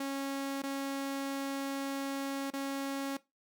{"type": "tone with dropouts", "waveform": "sawtooth", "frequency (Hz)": 274.7, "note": "C#4", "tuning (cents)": -16, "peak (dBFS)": -30, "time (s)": [0, 3.17], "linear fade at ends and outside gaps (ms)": 5, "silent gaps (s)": [[0.621, 0.635], [2.504, 2.535]], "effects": ["noise-tail reverb RT60 0.2 s tail -18 dB re dry"]}